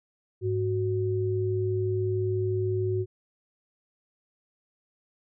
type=tone pair together; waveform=sine; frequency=103.83 / 370 Hz; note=G#2 / F#4; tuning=0 / 0 cents; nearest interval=octave + minor seventh; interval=2200 cents; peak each=-27 dBFS; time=0.41-3.06 s; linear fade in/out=50 ms; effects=none